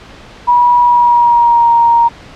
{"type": "tone with pitch glide", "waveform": "sine", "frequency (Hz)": [969, 935.5], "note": ["B5", "A#5"], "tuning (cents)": [-33, 6], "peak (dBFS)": -5, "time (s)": [0.47, 2.09], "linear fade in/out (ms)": 20, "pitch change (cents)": -61, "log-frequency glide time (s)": [0.81, 1.7], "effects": ["pink hiss -35 dBFS RMS until 2.35 s", "low-pass 4000 Hz 12 dB/octave"]}